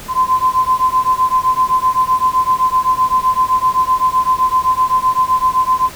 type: beating tone pair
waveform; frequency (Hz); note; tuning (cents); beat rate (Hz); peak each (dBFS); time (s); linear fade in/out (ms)
sine; 1024 / 1031.8; C6 / C6; -38 / -24; 7.8; -14; 0.08-5.9; 50
effects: pink hiss -33 dBFS RMS until 5.95 s